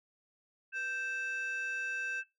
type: tone pair together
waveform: sine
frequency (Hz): 1565 / 2637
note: G6 / E7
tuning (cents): -3 / 0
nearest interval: major sixth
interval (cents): 903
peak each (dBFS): -33 / -37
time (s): 0.72-2.24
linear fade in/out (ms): 50
effects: noise-tail reverb RT60 0.2 s tail -18 dB re dry + tanh soft clip ceiling -31 dBFS